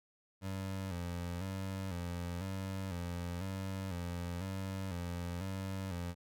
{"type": "tone with vibrato", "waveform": "25% pulse", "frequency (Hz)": 91.5, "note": "F#2", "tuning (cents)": -19, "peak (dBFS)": -34, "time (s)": [0.41, 6.15], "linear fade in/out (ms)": 50, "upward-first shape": "square", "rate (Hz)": 1, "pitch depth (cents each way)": 81, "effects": []}